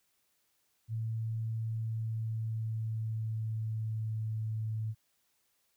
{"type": "tone with pitch glide", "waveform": "sine", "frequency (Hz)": [112.2, 109.83], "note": ["A2", "A2"], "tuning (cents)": [34, -3], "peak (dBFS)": -32, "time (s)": [0.88, 4.95], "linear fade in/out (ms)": 50, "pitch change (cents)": -37, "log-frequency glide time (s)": [1.66, 4.17], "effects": ["white hiss -75 dBFS RMS until 5.76 s"]}